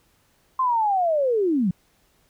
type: linear sweep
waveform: sine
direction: down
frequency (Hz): 1058 to 164.81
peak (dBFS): -18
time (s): 0.59-1.71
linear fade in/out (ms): 5
effects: pink hiss -63 dBFS RMS until 2.29 s